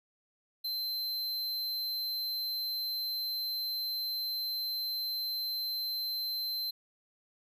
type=tone; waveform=square; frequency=4100 Hz; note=C8; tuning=36 cents flat; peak=-33 dBFS; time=0.64-6.71 s; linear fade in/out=10 ms; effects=none